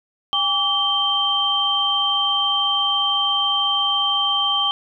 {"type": "tone cluster", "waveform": "sine", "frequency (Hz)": [807, 1151, 3137], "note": ["G#5", "D6", "G7"], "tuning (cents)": [-50, -35, 1], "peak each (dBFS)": [-26, -24, -18], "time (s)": [0.33, 4.71], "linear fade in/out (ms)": 0, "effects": []}